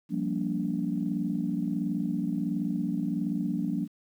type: chord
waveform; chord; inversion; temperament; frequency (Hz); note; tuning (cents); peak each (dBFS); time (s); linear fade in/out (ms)
sine; G minor seventh; third; equal with one note detuned; 174.61 / 196 / 233.1 / 288.5; F3 / G3 / Bb3 / D4; 0 / 0 / 0 / -31; -32; 0.09-3.88; 50
effects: tanh soft clip ceiling -16 dBFS + 10-bit